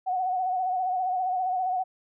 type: tone with vibrato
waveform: sine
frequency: 740 Hz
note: F#5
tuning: in tune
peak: -24 dBFS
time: 0.06-1.84 s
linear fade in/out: 20 ms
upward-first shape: sine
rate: 15 Hz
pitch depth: 49 cents each way
effects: none